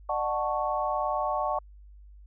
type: chord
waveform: sine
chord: D major seventh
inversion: none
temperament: equal with one note detuned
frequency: 602.1 / 740 / 880 / 1108.7 Hz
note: D5 / F#5 / A5 / C#6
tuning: +43 / 0 / 0 / 0 cents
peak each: -31 / -31 / -32 / -31 dBFS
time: 0.09-1.59 s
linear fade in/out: 5 ms
effects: added 50 Hz sine -47 dBFS peak until 2.26 s